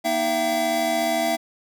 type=tone cluster; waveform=square; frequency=237 / 314.8 / 674 / 768 Hz; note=A#3 / D#4 / E5 / G5; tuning=+29 / +20 / +38 / -36 cents; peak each=-31 / -30 / -23 / -28 dBFS; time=0.04-1.37 s; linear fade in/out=20 ms; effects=none